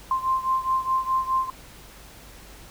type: beating tone pair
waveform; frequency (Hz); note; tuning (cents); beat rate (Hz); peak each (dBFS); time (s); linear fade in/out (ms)
sine; 1046.5 / 1051.3; C6 / C6; 0 / +8; 4.8; -23 / -26; 0.11-1.5; 2
effects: added 50 Hz sine -49 dBFS peak until 2.7 s + pink hiss -47 dBFS RMS until 2.7 s